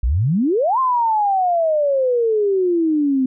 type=exponential two-way sweep; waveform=sine; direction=up then down; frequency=52.5 to 1066 to 255.1 Hz; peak=-14 dBFS; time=0.03-3.26 s; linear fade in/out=5 ms; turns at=0.79 s; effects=none